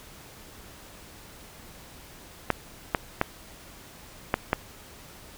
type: clicks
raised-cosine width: 0.5 ms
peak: -6 dBFS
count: 5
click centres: 2.503 / 2.948 / 3.214 / 4.341 / 4.531 s
effects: pink hiss -48 dBFS RMS until 5.37 s